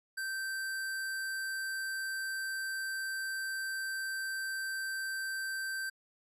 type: tone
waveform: square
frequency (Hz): 1559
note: G6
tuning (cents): -10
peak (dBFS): -35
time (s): 0.17-5.9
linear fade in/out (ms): 10
effects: MP3 64 kbps